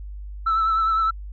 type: tone with vibrato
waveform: sine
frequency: 1318.5 Hz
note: E6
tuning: in tune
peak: -16 dBFS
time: 0.46-1.11 s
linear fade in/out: 10 ms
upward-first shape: triangle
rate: 9.8 Hz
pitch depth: 37 cents each way
effects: tanh soft clip ceiling -15 dBFS + added 50 Hz sine -32 dBFS peak until 1.32 s